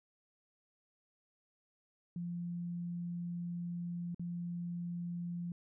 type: tone with dropouts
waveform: sine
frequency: 173.4 Hz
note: F3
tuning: 12 cents flat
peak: -37 dBFS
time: 2.16-5.52 s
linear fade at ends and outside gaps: 2 ms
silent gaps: 4.146-4.195 s
effects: none